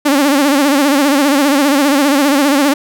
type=tone with vibrato; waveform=sawtooth; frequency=282.3 Hz; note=C#4; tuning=32 cents sharp; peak=-5 dBFS; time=0.05-2.74 s; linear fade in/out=10 ms; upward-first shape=sine; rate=15 Hz; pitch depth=100 cents each way; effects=none